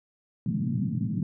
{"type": "band-pass noise", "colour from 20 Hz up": "white", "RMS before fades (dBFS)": -28, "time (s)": [0.46, 1.23], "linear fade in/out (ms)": 2, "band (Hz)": [110, 240], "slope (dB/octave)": 48, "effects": []}